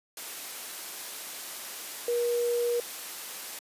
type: tone in noise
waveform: sine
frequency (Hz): 477.7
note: A#4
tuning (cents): +42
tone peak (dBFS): -24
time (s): 2.08-2.8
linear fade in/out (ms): 2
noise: white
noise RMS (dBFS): -39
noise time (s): 0.17-3.59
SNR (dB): +12
effects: high-pass 300 Hz 12 dB/octave + resampled to 32000 Hz